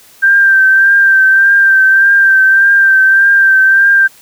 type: tone with vibrato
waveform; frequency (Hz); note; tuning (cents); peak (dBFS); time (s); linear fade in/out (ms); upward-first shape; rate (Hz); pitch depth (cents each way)
sine; 1573; G6; +6; -4; 0.22-4.08; 20; triangle; 1.7; 34
effects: white hiss -42 dBFS RMS until 4.21 s